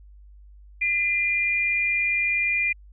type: tone pair together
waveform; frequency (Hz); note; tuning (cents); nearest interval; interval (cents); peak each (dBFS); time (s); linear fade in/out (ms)
sine; 2024 / 2407; B6 / D7; +42 / +42; minor third; 300; -28 / -21; 0.81-2.73; 10
effects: added 50 Hz sine -45 dBFS peak until 2.92 s